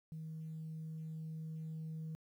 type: tone with level ramp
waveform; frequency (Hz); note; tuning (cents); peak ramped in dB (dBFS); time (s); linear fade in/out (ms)
sine; 158.8; D#3; +36; -42 to -39; 0.12-2.15; 0
effects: tanh soft clip ceiling -39 dBFS + 12-bit